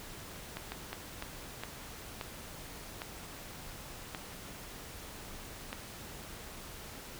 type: slowing click train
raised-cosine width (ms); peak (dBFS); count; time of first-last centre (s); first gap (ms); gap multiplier
0.3; -22; 9; 0.57-5.729; 150; 1.4
effects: pink hiss -47 dBFS RMS until 7.19 s